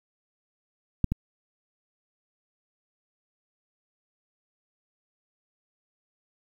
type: clicks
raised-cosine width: 5 ms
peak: -9 / -13 dBFS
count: 2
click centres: 1.043 / 1.12 s
effects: 8-bit